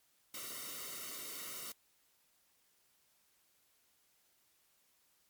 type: noise with comb filter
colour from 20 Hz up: white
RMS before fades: -45 dBFS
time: 0.34-1.72 s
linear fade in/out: 2 ms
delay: 1.2 ms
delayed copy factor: -0.9
effects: white hiss -73 dBFS RMS until 5.29 s + MP3 96 kbps